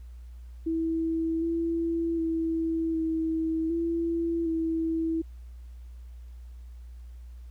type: tone with pitch steps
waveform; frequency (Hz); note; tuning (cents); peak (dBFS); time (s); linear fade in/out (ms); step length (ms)
sine; 326.1 / 332.9 / 326.5 / 322.2 / 334.5 / 325.5; E4 / E4 / E4 / E4 / E4 / E4; -19 / +17 / -17 / -39 / +25 / -22; -25; 0.66-5.22; 10; 760
effects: added 60 Hz sine -41 dBFS peak until 7.5 s + pink hiss -67 dBFS RMS until 7.5 s